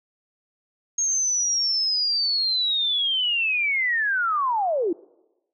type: linear sweep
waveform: sine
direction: down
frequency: 6530 to 311.1 Hz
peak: -20 dBFS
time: 0.98-4.93 s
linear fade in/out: 5 ms
effects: noise-tail reverb RT60 1.0 s tail -23 dB re dry